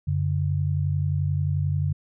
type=tone pair together; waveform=sine; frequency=92.5 / 143.85 Hz; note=F#2 / D3; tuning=0 / -36 cents; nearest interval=minor sixth; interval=764 cents; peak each=-24 dBFS; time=0.07-1.93 s; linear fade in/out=10 ms; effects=none